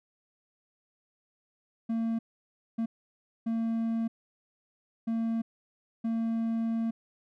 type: tone bursts at uneven times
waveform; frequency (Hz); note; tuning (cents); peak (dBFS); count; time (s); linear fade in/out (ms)
triangle; 227.3; A#3; -43; -25; 5; 1.89-2.19 / 2.78-2.86 / 3.46-4.08 / 5.07-5.42 / 6.04-6.91; 10
effects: none